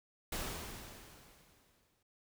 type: noise with exponential decay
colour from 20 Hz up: pink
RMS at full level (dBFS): -38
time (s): 0.32-2.03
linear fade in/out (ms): 5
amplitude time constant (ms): 370
effects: none